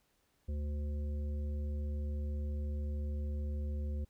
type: harmonic tone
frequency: 73.42 Hz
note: D2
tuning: in tune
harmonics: 1 / 3 / 5 / 7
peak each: -34 / -47 / -54 / -53 dBFS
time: 0.48-4.05 s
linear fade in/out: 10 ms
effects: pink hiss -75 dBFS RMS until 4.09 s